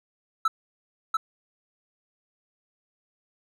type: tone with echo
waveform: triangle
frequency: 1318.5 Hz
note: E6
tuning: in tune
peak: -17 dBFS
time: 0.45-0.48 s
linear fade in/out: 5 ms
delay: 690 ms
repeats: 1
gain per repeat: -2 dB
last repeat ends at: 1.17 s
effects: none